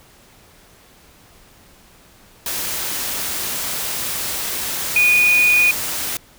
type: tone in noise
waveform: sine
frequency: 2462 Hz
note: D#7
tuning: 19 cents flat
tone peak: -11 dBFS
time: 4.96-5.71 s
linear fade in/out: 2 ms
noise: white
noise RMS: -24 dBFS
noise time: 2.46-6.17 s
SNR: +10 dB
effects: pink hiss -49 dBFS RMS until 6.38 s